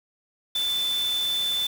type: tone in noise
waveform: sine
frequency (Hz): 3520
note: A7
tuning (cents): 0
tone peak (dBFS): -23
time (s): 0.55-1.67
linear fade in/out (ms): 5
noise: white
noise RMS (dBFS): -36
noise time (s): 0.55-1.67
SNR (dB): +10
effects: none